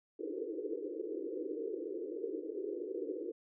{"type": "band-pass noise", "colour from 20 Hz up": "white", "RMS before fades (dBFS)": -40, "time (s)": [0.19, 3.32], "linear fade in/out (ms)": 10, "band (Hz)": [300, 490], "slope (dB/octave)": 96, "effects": []}